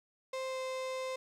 35% pulse tone with pitch glide, 523.3 to 519.7 Hz, C5 to C5, 0 to -12 cents, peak -34 dBFS, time 0.33-1.16 s, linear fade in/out 5 ms, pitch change -12 cents, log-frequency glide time 0.47-0.59 s, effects low-pass 8000 Hz 12 dB/octave + 12-bit

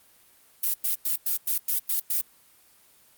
violet noise bursts, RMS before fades -25 dBFS, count 8, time 0.63-2.21 s, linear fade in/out 5 ms, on 110 ms, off 100 ms, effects white hiss -58 dBFS RMS until 3.17 s + Opus 32 kbps

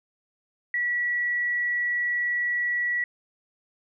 sine tone, 1939 Hz, B6, 32 cents flat, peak -23 dBFS, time 0.74-3.04 s, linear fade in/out 2 ms, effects none

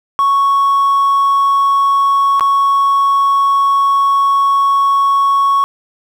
triangle tone with dropouts, 1108.7 Hz, C#6, in tune, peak -6 dBFS, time 0.19-5.64 s, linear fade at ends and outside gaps 0 ms, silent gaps 2.396-2.408 s, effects tanh soft clip ceiling -4 dBFS + 7-bit

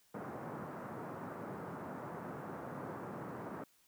pink band-pass noise, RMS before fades -45 dBFS, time 0.14-3.64 s, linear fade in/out 5 ms, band 130 to 1400 Hz, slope 24 dB/octave, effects white hiss -70 dBFS RMS until 3.87 s

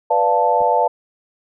sine chord, B half-diminished seventh, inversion none, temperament equal, 493.9 / 587.3 / 698.5 / 880 Hz, B4 / D5 / F5 / A5, 0 / 0 / 0 / 0 cents, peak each -20 / -20 / -19 / -16 dBFS, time 0.1-0.88 s, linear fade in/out 10 ms
clicks, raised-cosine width 2 ms, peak -25 dBFS, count 2, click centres 0.607 / 0.618 s
effects none

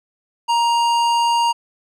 sine tone with hard clipping, 938 Hz, A#5, 11 cents sharp, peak -16 dBFS, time 0.48-1.53 s, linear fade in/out 20 ms, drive 14 dB, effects none

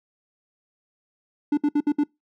triangle tone bursts, 293.1 Hz, D4, 3 cents flat, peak -15 dBFS, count 5, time 1.52-2.037 s, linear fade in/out 5 ms, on 53 ms, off 63 ms, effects noise-tail reverb RT60 0.2 s tail -25 dB re dry

